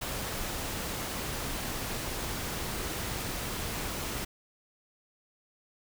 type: noise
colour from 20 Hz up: pink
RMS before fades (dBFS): -35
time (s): 0.01-4.25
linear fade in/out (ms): 10
effects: none